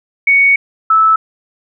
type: tone pair in turn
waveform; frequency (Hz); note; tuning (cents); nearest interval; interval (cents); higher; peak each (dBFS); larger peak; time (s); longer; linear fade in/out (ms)
sine; 2229 / 1309.3; C#7 / E6; +9 / -12; major sixth; 921; first; -6; neither; 0.27-0.56 / 0.9-1.16; first; 5
effects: none